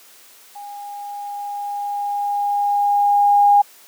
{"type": "tone with level ramp", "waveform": "sine", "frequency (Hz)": 815, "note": "G#5", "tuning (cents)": -33, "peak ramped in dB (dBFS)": [-32, -8], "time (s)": [0.55, 3.62], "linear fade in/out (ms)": 10, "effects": ["white hiss -47 dBFS RMS until 3.87 s", "high-pass 300 Hz 12 dB/octave"]}